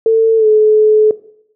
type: tone with pitch glide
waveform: sine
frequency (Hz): 448.2 to 429.4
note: A4 to A4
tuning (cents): +32 to -42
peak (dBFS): -6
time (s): 0.06-1.11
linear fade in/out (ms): 2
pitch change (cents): -74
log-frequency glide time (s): 0.37-0.47
effects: noise-tail reverb RT60 0.7 s tail -17 dB re dry